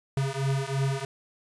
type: beating tone pair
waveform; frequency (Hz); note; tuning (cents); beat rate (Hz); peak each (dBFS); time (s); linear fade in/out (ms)
square; 134.7 / 137.7; C#3 / C#3; -49 / -11; 3; -29; 0.17-1.05; 2
effects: resampled to 24000 Hz + 9-bit